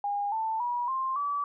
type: tone with pitch steps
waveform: sine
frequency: 813 / 886.6 / 966.8 / 1054.3 / 1149.8 Hz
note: G#5 / A5 / B5 / C6 / D6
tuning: -37 / +13 / -37 / +13 / -37 cents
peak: -27 dBFS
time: 0.04-1.44 s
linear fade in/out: 2 ms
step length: 280 ms
effects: none